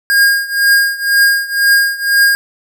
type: tone with tremolo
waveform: square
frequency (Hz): 1622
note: G#6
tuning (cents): -41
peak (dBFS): -6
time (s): 0.1-2.35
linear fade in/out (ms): 0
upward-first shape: triangle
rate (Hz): 2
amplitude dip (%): 90
effects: none